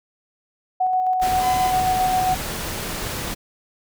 sine tone with tremolo, 742 Hz, F#5, 5 cents sharp, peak -16 dBFS, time 0.8-2.35 s, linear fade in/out 10 ms, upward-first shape square, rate 7.5 Hz, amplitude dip 25%
pink noise, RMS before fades -28 dBFS, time 1.21-3.35 s, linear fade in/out 20 ms
sawtooth tone, 1013 Hz, B5, 44 cents sharp, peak -26 dBFS, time 1.4-1.74 s, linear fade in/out 50 ms
effects none

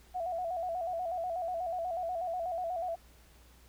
sine tone with vibrato, 698.5 Hz, F5, in tune, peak -32 dBFS, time 0.14-2.96 s, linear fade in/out 20 ms, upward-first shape square, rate 8.2 Hz, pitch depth 79 cents each way, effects added 60 Hz sine -58 dBFS peak until 3.68 s + pink hiss -62 dBFS RMS until 3.68 s

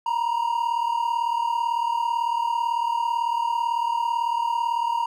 triangle tone pair together, 932.3 / 970.3 Hz, A#5 / B5, 0 / -31 cents, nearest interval minor second, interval 69 cents, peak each -21 / -25 dBFS, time 0.06-5.06 s, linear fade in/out 5 ms, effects none

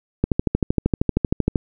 click train, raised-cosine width 3 ms, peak -4 dBFS, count 18, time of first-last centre 0.24-1.558 s, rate 12.9 Hz, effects none

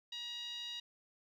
10% pulse tone with band-pass filter, 953 Hz, A#5, 38 cents sharp, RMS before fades -44 dBFS, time 0.12-0.8 s, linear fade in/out 5 ms, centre 3500 Hz, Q 5.5, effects none

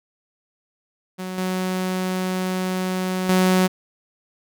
sawtooth tone with level steps, 185.2 Hz, F#3, 2 cents sharp, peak -24 / -18 / -11 dBFS, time 1.18-3.68 s, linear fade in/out 20 ms, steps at 1.38 / 3.29 s, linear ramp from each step 2 ms, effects none

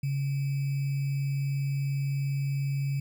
sine tone with sample-and-hold, 138.59 Hz, C#3, in tune, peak -26 dBFS, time 0.03-3 s, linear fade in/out 5 ms, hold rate 2450 Hz, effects none

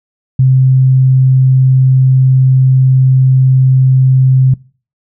sine tone, 130.81 Hz, C3, in tune, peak -4 dBFS, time 0.39-4.54 s, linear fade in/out 5 ms, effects noise-tail reverb RT60 0.4 s tail -23 dB re dry

